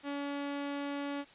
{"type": "tone", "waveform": "sawtooth", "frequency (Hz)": 284, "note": "C#4", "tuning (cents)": 42, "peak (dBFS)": -31, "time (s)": [0.03, 1.25], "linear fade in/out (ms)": 50, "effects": ["white hiss -57 dBFS RMS until 1.34 s", "resampled to 8000 Hz"]}